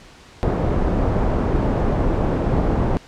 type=low-pass noise; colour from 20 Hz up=pink; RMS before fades=-19 dBFS; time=0.43-2.97 s; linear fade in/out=0 ms; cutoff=730 Hz; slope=12 dB/octave; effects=pink hiss -45 dBFS RMS until 3.07 s + low-pass 6000 Hz 12 dB/octave